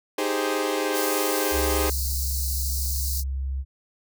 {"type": "chord", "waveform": "sawtooth", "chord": "Ab major seventh", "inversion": "second", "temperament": "equal", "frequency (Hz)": [311.1, 392, 415.3, 523.3], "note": ["Eb4", "G4", "Ab4", "C5"], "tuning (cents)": [0, 0, 0, 0], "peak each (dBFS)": -25, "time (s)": [0.18, 1.9], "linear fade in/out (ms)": 5}
{"type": "high-pass noise", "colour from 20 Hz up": "white", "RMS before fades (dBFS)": -30, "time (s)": [0.92, 3.24], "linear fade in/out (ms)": 50, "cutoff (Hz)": 4100, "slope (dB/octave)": 96}
{"type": "tone", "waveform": "sine", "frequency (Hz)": 67, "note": "C2", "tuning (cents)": 42, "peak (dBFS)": -25, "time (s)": [1.51, 3.65], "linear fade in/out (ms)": 50}
{"effects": []}